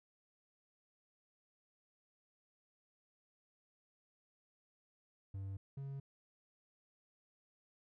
triangle tone pair in turn, 97.3 / 137.6 Hz, G2 / C#3, -12 / -12 cents, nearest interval tritone, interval 600 cents, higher second, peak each -39 / -40 dBFS, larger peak first, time 5.34-5.57 / 5.77-6 s, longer neither, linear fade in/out 5 ms, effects none

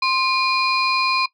sine tone cluster, 1048 / 2425 / 4139 / 4904 Hz, C6 / D#7 / C8 / D#8, +2 / -45 / -20 / -26 cents, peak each -20 / -20 / -23 / -28 dBFS, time 0.02-1.26 s, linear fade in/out 5 ms, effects noise-tail reverb RT60 0.1 s tail -18 dB re dry + tanh soft clip ceiling -8 dBFS

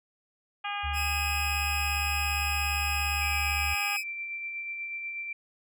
harmonic tone, 407.6 Hz, G#4, 32 cents flat, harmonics 2 / 3 / 4 / 5 / 6 / 7 / 8, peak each -35 / -37 / -40 / -44 / -37 / -40 / -46 dBFS, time 0.64-3.97 s, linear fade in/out 10 ms
sine tone with pitch glide, 73.3 to 72.88 Hz, D2 to D2, -3 to -13 cents, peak -31 dBFS, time 0.83-3.75 s, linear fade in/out 20 ms, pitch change -10 cents, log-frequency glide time 1.03-2.66 s
sawtooth tone, 2543 Hz, D#7, 37 cents sharp, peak -27 dBFS, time 0.93-4.04 s, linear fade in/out 50 ms
sine tone with tremolo, 2349 Hz, D7, in tune, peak -32 dBFS, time 3.21-5.33 s, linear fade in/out 5 ms, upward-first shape sine, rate 8.2 Hz, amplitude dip 30%
effects none

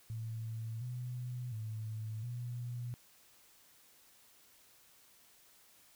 sine tone with pitch steps, 112.4 / 124.1 / 109.6 / 121.3 Hz, A2 / B2 / A2 / B2, +37 / +9 / -6 / -31 cents, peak -38 dBFS, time 0.1-2.94 s, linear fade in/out 0 ms, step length 710 ms, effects white hiss -64 dBFS RMS until 5.95 s

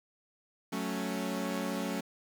sawtooth chord, F# minor, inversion none, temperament equal, 185 / 220 / 277.2 Hz, F#3 / A3 / C#4, 0 / 0 / 0 cents, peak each -33 dBFS, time 0.72-2.01 s, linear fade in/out 10 ms, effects 9-bit

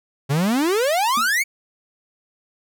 45% pulse exponential sweep, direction up, 131.8 to 2300 Hz, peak -17 dBFS, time 0.29-1.44 s, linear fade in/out 20 ms
triangle tone with exponential decay, 233.1 Hz, A#3, in tune, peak -22 dBFS, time 1.17-1.32 s, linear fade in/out 5 ms, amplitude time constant 31 ms
effects none

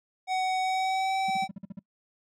square tone with pitch glide, 749 to 768.7 Hz, F#5 to G5, +21 to -34 cents, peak -26 dBFS, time 0.27-1.48 s, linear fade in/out 50 ms, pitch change +45 cents, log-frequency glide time 0.58-1.16 s
triangle tone bursts, 194.5 Hz, G3, 13 cents flat, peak -33 dBFS, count 8, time 1.28-1.793 s, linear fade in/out 5 ms, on 23 ms, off 47 ms
effects noise-tail reverb RT60 0.1 s tail -23 dB re dry + low-pass 6000 Hz 12 dB/octave

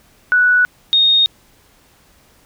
sine tone pair in turn, 1477 / 3708 Hz, F#6 / A#7, -3 / -10 cents, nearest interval octave + major third, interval 1593 cents, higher second, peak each -9 dBFS, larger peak neither, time 0.32-0.65 / 0.93-1.26 s, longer neither, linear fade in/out 0 ms, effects pink hiss -52 dBFS RMS until 2.45 s

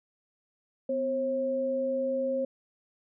sine tone pair together, 253.4 / 537 Hz, B3 / C5, +45 / +45 cents, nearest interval octave + minor second, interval 1300 cents, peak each -34 / -27 dBFS, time 0.89-2.45 s, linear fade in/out 5 ms, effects none

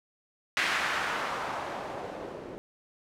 blue noise with low-pass filter sweep, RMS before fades -33 dBFS, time 0.57-2.58 s, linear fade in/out 0 ms, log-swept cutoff 2100 to 380 Hz, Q 1.4, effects none

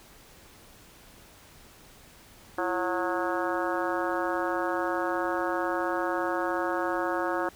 harmonic tone with a mistuned harmonic, 182.3 Hz, F#3, 25 cents flat, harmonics 2 / 3 / 4 / 5 / 6 / 7 / 8 / 9, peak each -31 / -33 / -34 / -35 / -36 / -36 / -37 / -38 dBFS, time 2.58-7.49 s, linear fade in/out 2 ms, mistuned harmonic 2, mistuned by -120 cents, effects pink hiss -53 dBFS RMS until 7.55 s

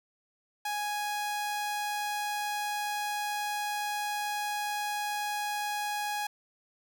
sawtooth tone, 830.6 Hz, G#5, in tune, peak -27 dBFS, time 0.65-6.27 s, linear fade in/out 5 ms, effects none

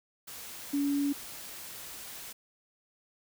sine tone in noise, 283.7 Hz, C#4, 40 cents sharp, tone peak -26 dBFS, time 0.73-1.13 s, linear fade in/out 10 ms, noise white, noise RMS -44 dBFS, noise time 0.27-2.33 s, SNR +15 dB, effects none

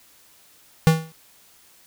square tone with exponential decay, 160.9 Hz, E3, 42 cents flat, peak -9 dBFS, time 0.87-1.12 s, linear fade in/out 0 ms, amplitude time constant 54 ms, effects white hiss -54 dBFS RMS until 1.86 s

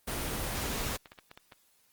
pink noise, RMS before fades -34 dBFS, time 0.07-0.97 s, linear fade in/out 10 ms
clicks, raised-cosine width 0.3 ms, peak -31 dBFS, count 7, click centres 0.948 / 1.058 / 1.119 / 1.188 / 1.314 / 1.375 / 1.522 s
effects white hiss -68 dBFS RMS until 1.92 s + Opus 24 kbps

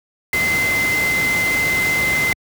sine tone in noise, 2064 Hz, C7, 24 cents flat, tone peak -16 dBFS, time 0.33-2.33 s, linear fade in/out 2 ms, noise pink, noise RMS -24 dBFS, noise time 0.33-2.33 s, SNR +5 dB, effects high-pass 80 Hz 12 dB/octave

